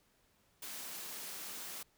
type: high-pass noise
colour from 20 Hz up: white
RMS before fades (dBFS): -45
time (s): 0.62-1.83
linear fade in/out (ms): 5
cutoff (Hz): 150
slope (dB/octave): 96
effects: pink hiss -72 dBFS RMS until 1.97 s